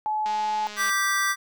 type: tone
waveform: sine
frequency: 857 Hz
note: A5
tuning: 46 cents flat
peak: -23 dBFS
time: 0.06-0.67 s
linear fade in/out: 0 ms
type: click train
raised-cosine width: 0.2 ms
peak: -21 dBFS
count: 134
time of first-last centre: 0.26-0.896 s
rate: 209 Hz
type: chord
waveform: square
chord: G major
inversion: second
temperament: just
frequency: 1176 / 1568 / 1960 Hz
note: D6 / G6 / B6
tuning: +2 / 0 / -14 cents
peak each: -27 dBFS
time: 0.76-1.36 s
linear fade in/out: 50 ms
effects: none